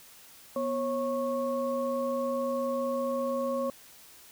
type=tone cluster; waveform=sine; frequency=244.2 / 545 / 1100 Hz; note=B3 / C#5 / C#6; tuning=-19 / -29 / -14 cents; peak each=-34 / -29 / -36 dBFS; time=0.56-3.7 s; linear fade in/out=2 ms; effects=white hiss -53 dBFS RMS until 4.31 s